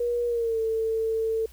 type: tone with pitch glide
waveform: sine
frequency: 478.7 to 446.6 Hz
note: A#4 to A4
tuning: +46 to +26 cents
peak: -23 dBFS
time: 0-1.46 s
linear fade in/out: 5 ms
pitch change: -120 cents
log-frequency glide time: 0.27-0.59 s
effects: added 60 Hz sine -48 dBFS peak until 1.52 s + white hiss -56 dBFS RMS until 1.52 s